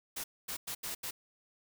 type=noise bursts at uneven times; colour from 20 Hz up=white; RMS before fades=-39 dBFS; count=5; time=0.16-0.24 / 0.48-0.57 / 0.67-0.75 / 0.83-0.95 / 1.03-1.11 s; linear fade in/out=10 ms; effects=none